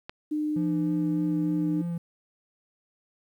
click, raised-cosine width 0.3 ms, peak -20 dBFS, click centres 0.095 s
sine tone, 302.6 Hz, D#4, 48 cents flat, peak -25 dBFS, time 0.31-1.82 s, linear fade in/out 10 ms
triangle tone with vibrato, 170.2 Hz, F3, 44 cents flat, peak -26 dBFS, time 0.56-1.98 s, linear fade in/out 5 ms, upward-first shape sine, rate 3.3 Hz, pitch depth 20 cents each way
effects 10-bit

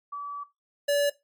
sine / square tone pair in turn, 1149 / 574.5 Hz, D6 / D5, -38 / -38 cents, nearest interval octave, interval 1200 cents, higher first, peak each -32 / -22 dBFS, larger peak second, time 0.12-0.44 / 0.88-1.1 s, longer first, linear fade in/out 10 ms, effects noise-tail reverb RT60 0.2 s tail -18 dB re dry + AAC 64 kbps

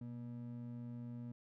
triangle ring-modulated tone, 180.8 Hz, F#3, 40 cents flat, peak -39 dBFS, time 0.01-1.32 s, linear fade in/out 5 ms, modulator 57.7 Hz, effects none

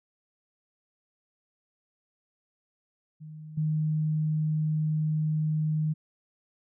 sine tone with level steps, 154.7 Hz, D#3, 10 cents flat, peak -40 / -24 dBFS, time 3.2-5.94 s, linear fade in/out 20 ms, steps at 3.57 s, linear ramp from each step 10 ms, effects none

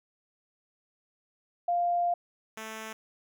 sine / 5% pulse tone pair in turn, 698.5 / 220 Hz, F5 / A3, 0 / 0 cents, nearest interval octave + minor sixth, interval 2000 cents, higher first, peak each -24 / -27 dBFS, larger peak first, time 1.68-2.14 / 2.57-2.93 s, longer first, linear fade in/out 5 ms, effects none

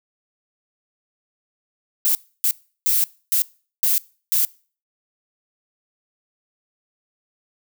violet noise bursts at uneven times, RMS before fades -18 dBFS, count 6, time 2.05-2.15 / 2.44-2.51 / 2.86-3.04 / 3.32-3.42 / 3.83-3.98 / 4.32-4.45 s, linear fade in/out 0 ms, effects noise-tail reverb RT60 0.4 s tail -23 dB re dry

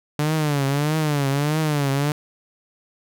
sawtooth tone with vibrato, 146.83 Hz, D3, in tune, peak -15 dBFS, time 0.19-2.12 s, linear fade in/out 2 ms, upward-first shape triangle, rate 1.6 Hz, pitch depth 140 cents each way, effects none

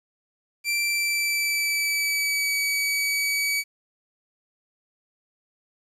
sawtooth tone with pitch glide, 2349 to 2276 Hz, D7 to C#7, 0 to +45 cents, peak -19 dBFS, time 0.64-3.64 s, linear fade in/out 50 ms, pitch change -55 cents, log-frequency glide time 0.81-2.56 s, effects resampled to 32000 Hz + 9-bit

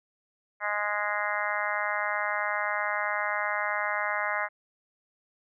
harmonic tone, 207.7 Hz, G#3, in tune, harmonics 3 / 4 / 5 / 6 / 7 / 8 / 9 / 10, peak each -35 / -35 / -35 / -35 / -35 / -35 / -35 / -35 dBFS, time 0.6-4.49 s, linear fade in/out 50 ms, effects none

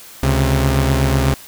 sawtooth tone pair together, 70.7 / 133.33 Hz, C#2 / C3, +35 / +33 cents, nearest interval major seventh, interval 1098 cents, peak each -12 dBFS, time 0.23-1.34 s, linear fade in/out 0 ms, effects white hiss -39 dBFS RMS until 1.47 s

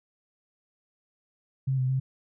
sine tone with pitch steps, 133.3 / 128.9 / 132.1 Hz, C3 / C3 / C3, +33 / -26 / +17 cents, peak -23 dBFS, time 1.67-2 s, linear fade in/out 10 ms, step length 110 ms, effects none

